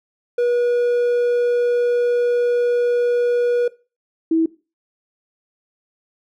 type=tone pair in turn; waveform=triangle / sine; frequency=483.2 / 324.9 Hz; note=B4 / E4; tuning=-38 / -25 cents; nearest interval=perfect fifth; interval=687 cents; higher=first; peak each=-13 dBFS; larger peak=neither; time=0.38-3.68 / 4.31-4.46 s; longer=first; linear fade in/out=5 ms; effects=noise-tail reverb RT60 0.3 s tail -19 dB re dry